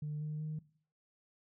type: tone with pitch steps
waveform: sine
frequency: 150 / 152.18 / 154.4 Hz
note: D3 / D#3 / D#3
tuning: +37 / -38 / -13 cents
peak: -35 dBFS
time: 0.02-0.59 s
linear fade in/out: 5 ms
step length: 190 ms
effects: noise-tail reverb RT60 0.5 s tail -20 dB re dry + tanh soft clip ceiling -33 dBFS